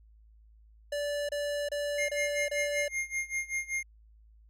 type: tone bursts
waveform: square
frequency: 581 Hz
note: D5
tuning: 19 cents flat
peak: -31 dBFS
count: 5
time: 0.92-2.882 s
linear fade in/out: 5 ms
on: 370 ms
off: 28 ms
type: tone with tremolo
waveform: square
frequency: 2125 Hz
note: C7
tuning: 26 cents sharp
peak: -29 dBFS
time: 1.98-3.83 s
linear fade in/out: 5 ms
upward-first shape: sine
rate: 5.2 Hz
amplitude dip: 90%
effects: added 54 Hz sine -55 dBFS peak until 4.49 s + low-pass 11000 Hz 12 dB/octave